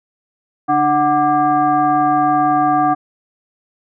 sine tone with frequency modulation, 740 Hz, F#5, in tune, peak -11 dBFS, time 0.68-2.95 s, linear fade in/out 20 ms, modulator 441 Hz, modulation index 1, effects none

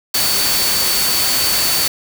sine tone in noise, 4497 Hz, C#8, 24 cents sharp, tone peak -19 dBFS, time 0.14-1.88 s, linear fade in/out 5 ms, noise white, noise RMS -17 dBFS, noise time 0.14-1.88 s, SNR -5 dB, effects none

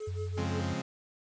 triangle tone with tremolo, 428.6 Hz, A4, 45 cents flat, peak -33 dBFS, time 0-0.61 s, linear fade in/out 5 ms, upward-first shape sine, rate 5.7 Hz, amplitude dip 95%
sine tone with vibrato, 92.5 Hz, F#2, in tune, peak -33 dBFS, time 0.07-0.74 s, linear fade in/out 10 ms, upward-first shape triangle, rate 20 Hz, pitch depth 34 cents each way
sawtooth chord, Db major seventh, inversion none, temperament equal, 138.59 / 174.61 / 207.7 / 261.6 Hz, Db3 / F3 / Ab3 / C4, 0 / 0 / 0 / 0 cents, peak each -34 dBFS, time 0.37-0.82 s, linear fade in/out 10 ms
effects resampled to 16000 Hz + 9-bit

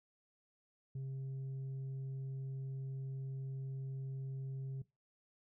sine tone with tanh clipping, 134 Hz, C3, 42 cents sharp, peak -40 dBFS, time 0.95-4.82 s, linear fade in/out 5 ms, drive 2 dB, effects noise-tail reverb RT60 0.2 s tail -18 dB re dry

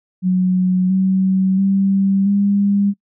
sine tone with pitch steps, 183.9 / 189.4 / 195.06 / 200.9 Hz, F#3 / F#3 / G3 / G3, -10 / +41 / -8 / +43 cents, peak -12 dBFS, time 0.22-2.94 s, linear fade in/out 50 ms, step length 680 ms, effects noise-tail reverb RT60 0.1 s tail -24 dB re dry

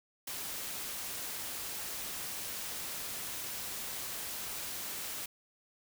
white noise, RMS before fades -40 dBFS, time 0.27-5.26 s, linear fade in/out 5 ms, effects none

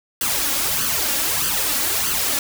white noise with flanger, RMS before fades -21 dBFS, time 0.21-2.39 s, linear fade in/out 2 ms, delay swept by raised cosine 0.64 to 3.64 ms, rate 1.6 Hz, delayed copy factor +0.7, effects none

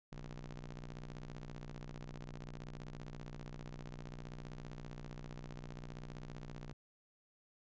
sawtooth ring-modulated tone, 60.6 Hz, B1, 32 cents flat, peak -39 dBFS, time 0.12-6.73 s, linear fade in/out 5 ms, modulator 83.3 Hz, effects resampled to 16000 Hz

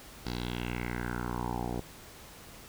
10% pulse tone with low-pass filter sweep, 60.3 Hz, B1, 41 cents flat, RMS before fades -35 dBFS, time 0.25-1.81 s, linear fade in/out 10 ms, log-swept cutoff 4800 to 600 Hz, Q 3.9, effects pink hiss -50 dBFS RMS until 2.68 s

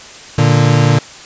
40% pulse tone pair together, 116.34 / 146.83 Hz, A#2 / D3, -3 / 0 cents, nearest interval major third, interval 403 cents, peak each -10 dBFS, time 0.38-0.99 s, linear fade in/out 5 ms, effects white hiss -34 dBFS RMS until 1.25 s + resampled to 16000 Hz

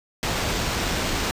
pink noise with sample-and-hold, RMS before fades -25 dBFS, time 0.23-1.31 s, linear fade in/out 0 ms, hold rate 11025 Hz, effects resampled to 32000 Hz

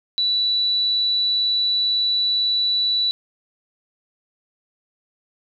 sine tone, 3951 Hz, B7, in tune, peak -17 dBFS, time 0.18-3.11 s, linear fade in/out 0 ms, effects none

